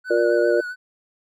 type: tone with vibrato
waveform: triangle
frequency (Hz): 1480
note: F#6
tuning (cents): 0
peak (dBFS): -26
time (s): 0.04-0.76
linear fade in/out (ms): 50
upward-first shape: sine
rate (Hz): 7.5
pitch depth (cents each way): 33
type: harmonic tone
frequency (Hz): 118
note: A#2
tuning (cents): +22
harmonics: 3 / 4 / 5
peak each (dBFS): -20 / -20 / -20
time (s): 0.1-0.61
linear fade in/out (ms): 10
effects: none

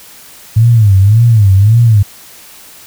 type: tone with vibrato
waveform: sine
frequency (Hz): 106.3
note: G#2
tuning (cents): +41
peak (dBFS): -3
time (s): 0.56-2.03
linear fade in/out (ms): 10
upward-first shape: sine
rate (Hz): 1.8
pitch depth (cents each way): 190
effects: white hiss -36 dBFS RMS until 2.86 s

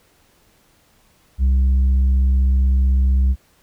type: tone with tanh clipping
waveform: triangle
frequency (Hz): 65.41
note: C2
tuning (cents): 0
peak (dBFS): -13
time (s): 1.38-3.36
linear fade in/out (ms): 50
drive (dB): 8
effects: pink hiss -57 dBFS RMS until 3.62 s

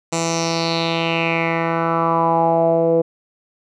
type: tone with low-pass filter sweep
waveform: 10% pulse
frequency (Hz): 165.8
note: E3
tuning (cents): +10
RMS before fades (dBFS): -18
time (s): 0.12-3.02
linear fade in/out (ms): 10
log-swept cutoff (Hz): 7500 to 480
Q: 4.3
effects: none

